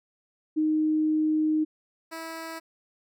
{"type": "tone pair in turn", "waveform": ["sine", "10% pulse"], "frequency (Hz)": [310, 325.9], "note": ["D#4", "E4"], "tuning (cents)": [-6, -20], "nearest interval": "minor second", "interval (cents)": 86, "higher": "second", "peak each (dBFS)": [-21, -27], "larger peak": "first", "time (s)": [[0.56, 1.65], [2.11, 2.6]], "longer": "first", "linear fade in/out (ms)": 20, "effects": []}